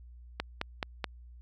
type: click train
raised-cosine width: 0.3 ms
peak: -15 dBFS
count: 4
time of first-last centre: 0.4-1.042 s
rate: 4.67 Hz
effects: added 60 Hz sine -48 dBFS peak until 1.41 s